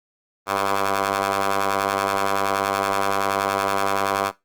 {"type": "ring-modulated tone", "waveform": "10% pulse", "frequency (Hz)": 98.7, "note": "G2", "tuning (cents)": 12, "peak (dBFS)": -9, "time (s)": [0.46, 4.32], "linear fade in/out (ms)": 50, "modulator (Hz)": 883, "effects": ["noise-tail reverb RT60 0.2 s tail -18 dB re dry", "Opus 24 kbps"]}